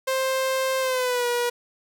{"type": "tone with pitch glide", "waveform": "sawtooth", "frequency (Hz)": [526, 482.3], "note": ["C5", "B4"], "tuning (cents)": [9, -41], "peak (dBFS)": -18, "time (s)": [0.07, 1.5], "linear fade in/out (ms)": 10, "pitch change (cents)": -150, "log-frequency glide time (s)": [0.8, 1.27], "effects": []}